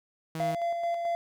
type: tone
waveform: sawtooth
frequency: 160.5 Hz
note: E3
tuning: 46 cents flat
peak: -29 dBFS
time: 0.35-0.55 s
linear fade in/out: 2 ms
type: tone with tremolo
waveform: triangle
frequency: 684 Hz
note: F5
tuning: 36 cents flat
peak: -24 dBFS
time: 0.4-1.15 s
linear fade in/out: 0 ms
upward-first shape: square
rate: 4.6 Hz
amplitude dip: 35%
effects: none